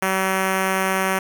5% pulse tone with notch filter, 190.2 Hz, F#3, 48 cents sharp, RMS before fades -21 dBFS, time 0.02-1.19 s, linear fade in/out 5 ms, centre 4800 Hz, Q 1.7, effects 8-bit

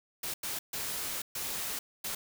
white noise bursts at uneven times, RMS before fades -36 dBFS, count 5, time 0.23-0.34 / 0.43-0.59 / 0.73-1.22 / 1.35-1.79 / 2.04-2.15 s, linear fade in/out 5 ms, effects none

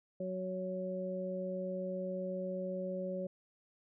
harmonic tone, 185.5 Hz, F#3, 5 cents sharp, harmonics 1 / 2 / 3, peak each -40 / -44 / -38 dBFS, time 0.2-3.27 s, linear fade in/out 5 ms, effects none

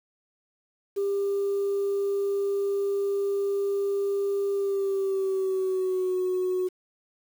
sine tone with pitch glide, 398.6 to 367.6 Hz, G4 to F#4, +29 to -11 cents, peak -22 dBFS, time 0.96-6.69 s, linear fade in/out 20 ms, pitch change -140 cents, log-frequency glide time 4.53-6.16 s, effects tanh soft clip ceiling -21 dBFS + 8-bit

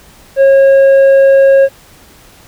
sine tone with tanh clipping, 544 Hz, C#5, 33 cents flat, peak -4 dBFS, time 0.36-1.69 s, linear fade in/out 50 ms, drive 5 dB, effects pink hiss -41 dBFS RMS until 2.47 s

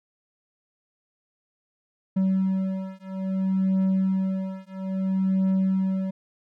triangle beating tone pair, 189.9 / 190.5 Hz, F#3 / G3, +45 / -49 cents, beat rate 0.6 Hz, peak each -23 dBFS, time 2.16-6.11 s, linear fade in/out 10 ms, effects none

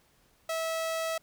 sawtooth tone, 650 Hz, E5, 24 cents flat, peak -26 dBFS, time 0.49-1.18 s, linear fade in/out 5 ms, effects pink hiss -66 dBFS RMS until 1.22 s

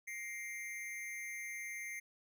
square tone with amplitude modulation, 2100 Hz, C7, 6 cents sharp, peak -39 dBFS, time 0.07-2 s, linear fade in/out 10 ms, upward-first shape sine, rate 219 Hz, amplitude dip 80%, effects none

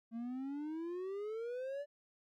triangle exponential sweep, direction up, 224.6 to 587.3 Hz, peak -37 dBFS, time 0.11-1.86 s, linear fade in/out 50 ms, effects none

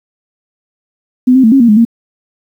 sine tone with pitch steps, 252.3 / 262 / 222.2 / 271.3 / 235.3 / 210.5 / 231.3 Hz, B3 / C4 / A3 / C#4 / A#3 / G#3 / A#3, +37 / +2 / +17 / -37 / +16 / +24 / -13 cents, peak -3 dBFS, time 1.27-1.851 s, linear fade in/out 10 ms, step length 83 ms, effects 7-bit

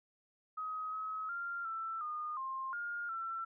sine tone with pitch steps, 1264 / 1279 / 1390 / 1331 / 1223 / 1059 / 1416 / 1344 Hz, D#6 / D#6 / F6 / E6 / D#6 / C6 / F6 / E6, +27 / +47 / -9 / +16 / -30 / +21 / +23 / +33 cents, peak -37 dBFS, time 0.57-3.45 s, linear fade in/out 10 ms, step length 360 ms, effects none

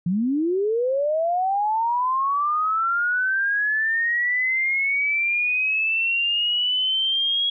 sine linear sweep, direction up, 164.81 to 3322 Hz, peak -19 dBFS, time 0.06-7.5 s, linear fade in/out 5 ms, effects none

